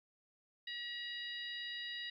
harmonic tone, 958 Hz, A#5, 47 cents sharp, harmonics 2 / 3 / 4 / 5, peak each -45 / -48 / -45 / -53 dBFS, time 0.67-2.1 s, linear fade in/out 5 ms, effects 13-bit

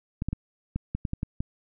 clicks, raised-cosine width 5 ms, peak -16 dBFS, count 9, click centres 0.221 / 0.286 / 0.33 / 0.76 / 0.95 / 1.052 / 1.134 / 1.231 / 1.405 s, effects none

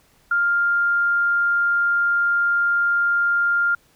sine tone, 1400 Hz, F6, 4 cents sharp, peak -16 dBFS, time 0.31-3.75 s, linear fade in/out 5 ms, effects pink hiss -58 dBFS RMS until 3.95 s

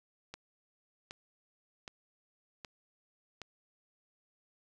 click train, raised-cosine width 0.2 ms, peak -26 dBFS, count 5, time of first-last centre 0.34-3.417 s, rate 1.3 Hz, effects none

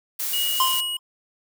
blue noise, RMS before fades -27 dBFS, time 0.19-0.81 s, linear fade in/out 10 ms
square tone with tremolo, 2900 Hz, F#7, 35 cents flat, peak -23 dBFS, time 0.33-0.97 s, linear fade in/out 5 ms, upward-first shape sine, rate 3 Hz, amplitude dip 30%
square tone with exponential decay, 1042 Hz, C6, 7 cents flat, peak -16 dBFS, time 0.6-0.99 s, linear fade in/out 2 ms, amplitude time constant 84 ms
effects none

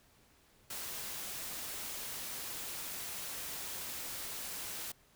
white noise, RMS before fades -42 dBFS, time 0.7-4.92 s, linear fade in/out 5 ms, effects pink hiss -66 dBFS RMS until 5.15 s

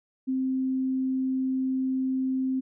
sine tone, 261.6 Hz, C4, in tune, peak -24 dBFS, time 0.27-2.61 s, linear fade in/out 20 ms, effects none

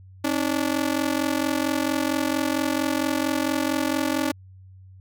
sawtooth ring-modulated tone, 290 Hz, D4, 22 cents flat, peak -15 dBFS, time 0.24-4.32 s, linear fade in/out 5 ms, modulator 22.2 Hz, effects added 94 Hz sine -44 dBFS peak until 5 s

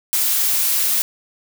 blue noise, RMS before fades -18 dBFS, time 0.13-1.02 s, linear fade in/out 0 ms, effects none

